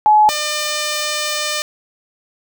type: tone pair in turn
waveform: sine / 5% pulse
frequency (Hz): 850 / 601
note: G#5 / D5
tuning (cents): +40 / +40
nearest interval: tritone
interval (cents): 600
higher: first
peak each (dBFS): -7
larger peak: neither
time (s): 0.06-0.29 / 0.29-1.62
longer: second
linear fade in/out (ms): 0
effects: none